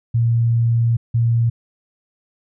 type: tone pair in turn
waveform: sine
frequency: 116.54 / 116.54 Hz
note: A#2 / A#2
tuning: 0 / 0 cents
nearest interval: unison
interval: 0 cents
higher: neither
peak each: -13 / -13 dBFS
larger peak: neither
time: 0.14-0.97 / 1.14-1.5 s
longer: first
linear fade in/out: 10 ms
effects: none